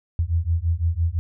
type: beating tone pair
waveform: sine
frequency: 81 / 86.9 Hz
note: E2 / F2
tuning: -30 / -8 cents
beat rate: 5.9 Hz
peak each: -22 dBFS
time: 0.19-1.19 s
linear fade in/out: 0 ms
effects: none